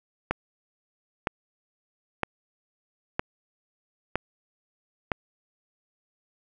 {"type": "click train", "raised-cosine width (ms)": 0.5, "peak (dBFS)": -9, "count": 6, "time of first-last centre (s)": [0.31, 5.118], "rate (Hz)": 1.04, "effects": []}